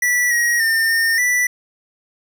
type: tone with pitch steps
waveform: square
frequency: 1957 / 1895 / 1808 / 1823 / 1971 Hz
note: B6 / A#6 / A6 / A#6 / B6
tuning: -16 / +28 / +47 / -39 / -4 cents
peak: -15 dBFS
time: 0.02-1.47 s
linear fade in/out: 5 ms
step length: 290 ms
effects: none